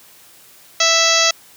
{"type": "harmonic tone", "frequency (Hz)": 659.3, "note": "E5", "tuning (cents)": 0, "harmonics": [1, 2, 3, 4, 5, 6, 7, 8, 9, 10], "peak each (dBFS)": [-21, -21, -21, -21, -21, -21, -21, -21, -21, -21], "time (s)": [0.8, 1.31], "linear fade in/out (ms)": 5, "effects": ["white hiss -46 dBFS RMS until 1.56 s", "high-pass 60 Hz 12 dB/octave"]}